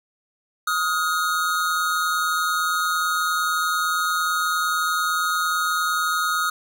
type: tone pair together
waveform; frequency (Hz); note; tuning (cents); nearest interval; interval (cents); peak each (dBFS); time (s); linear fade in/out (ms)
square; 1256 / 1424.8; D#6 / F6; +16 / +34; major second; 218; -23 / -25; 0.67-6.5; 5
effects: none